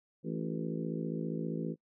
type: harmonic tone with a mistuned harmonic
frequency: 55 Hz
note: A1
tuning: in tune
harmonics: 3 / 4 / 5 / 6 / 7 / 8 / 9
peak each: -37 / -39 / -41 / -43 / -44 / -45 / -46 dBFS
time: 0.23-1.76 s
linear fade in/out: 50 ms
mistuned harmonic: 6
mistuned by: +58 cents
effects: noise-tail reverb RT60 0.1 s tail -26 dB re dry